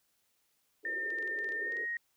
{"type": "band-pass noise", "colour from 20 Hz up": "pink", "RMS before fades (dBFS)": -47, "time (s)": [0.83, 1.86], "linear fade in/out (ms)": 20, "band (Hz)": [360, 490], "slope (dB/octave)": 48}
{"type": "tone with pitch glide", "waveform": "sine", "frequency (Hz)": [1808, 1875], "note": ["A6", "A#6"], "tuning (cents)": [47, 10], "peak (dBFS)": -33, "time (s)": [0.85, 1.97], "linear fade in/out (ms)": 2, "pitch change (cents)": 63, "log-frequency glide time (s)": [1.59, 1.78]}
{"type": "clicks", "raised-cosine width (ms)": 0.2, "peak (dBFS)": -36, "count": 10, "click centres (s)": [1.104, 1.186, 1.226, 1.276, 1.389, 1.444, 1.49, 1.522, 1.722, 1.769]}
{"effects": ["white hiss -75 dBFS RMS until 2.16 s"]}